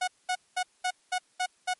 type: tone bursts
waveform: sawtooth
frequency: 733 Hz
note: F#5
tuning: 16 cents flat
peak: -22 dBFS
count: 7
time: 0.01-1.739 s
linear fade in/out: 10 ms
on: 67 ms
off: 210 ms
effects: white hiss -66 dBFS RMS until 1.79 s + MP3 48 kbps

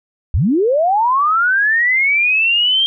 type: linear sweep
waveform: sine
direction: up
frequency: 53.8 to 3200 Hz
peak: -11 dBFS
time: 0.34-2.86 s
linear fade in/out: 0 ms
effects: none

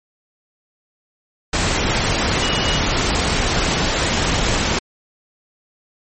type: tone in noise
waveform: sine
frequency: 2900 Hz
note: F#7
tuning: 35 cents flat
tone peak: -23 dBFS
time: 2.42-2.79 s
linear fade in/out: 5 ms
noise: pink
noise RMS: -18 dBFS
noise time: 1.53-4.79 s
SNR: -8 dB
effects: MP3 32 kbps

